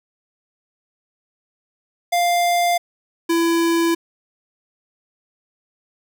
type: tone pair in turn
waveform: square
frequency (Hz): 698.5 / 334.6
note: F5 / E4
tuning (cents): 0 / +26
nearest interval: octave + minor second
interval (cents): 1274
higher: first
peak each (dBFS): -16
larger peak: neither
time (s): 2.12-2.78 / 3.29-3.95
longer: neither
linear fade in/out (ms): 10
effects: none

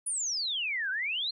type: exponential two-way sweep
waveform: sine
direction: down then up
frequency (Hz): 10140 to 1480 to 4279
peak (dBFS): -29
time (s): 0.06-1.31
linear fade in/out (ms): 10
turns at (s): 0.9
effects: none

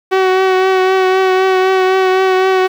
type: tone with vibrato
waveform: sawtooth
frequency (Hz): 376.3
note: F#4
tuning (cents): +29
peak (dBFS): -5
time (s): 0.11-2.68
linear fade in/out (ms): 20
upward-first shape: triangle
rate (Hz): 3.9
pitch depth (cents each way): 24
effects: low-pass 3000 Hz 12 dB/octave + 7-bit

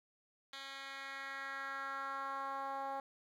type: tone with band-pass filter sweep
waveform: 10% pulse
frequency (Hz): 272.7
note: C#4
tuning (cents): -28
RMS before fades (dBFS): -43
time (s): 0.53-3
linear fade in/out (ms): 2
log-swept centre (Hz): 3100 to 780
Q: 2.4
effects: 12-bit

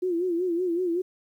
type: tone with vibrato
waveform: sine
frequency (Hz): 351.6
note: F4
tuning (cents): +12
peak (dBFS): -23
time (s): 0.02-1.02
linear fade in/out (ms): 10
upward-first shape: sine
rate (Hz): 5.3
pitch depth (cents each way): 96
effects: 10-bit

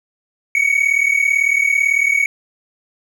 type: tone pair together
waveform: triangle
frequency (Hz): 2220 / 2258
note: C#7 / C#7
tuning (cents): +2 / +31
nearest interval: unison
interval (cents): 29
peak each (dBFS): -14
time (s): 0.55-2.26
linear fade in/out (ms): 2
effects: none

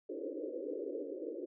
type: band-pass noise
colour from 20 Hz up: white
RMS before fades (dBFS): -41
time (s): 0.09-1.46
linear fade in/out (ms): 10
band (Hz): 280 to 540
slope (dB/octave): 96
effects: none

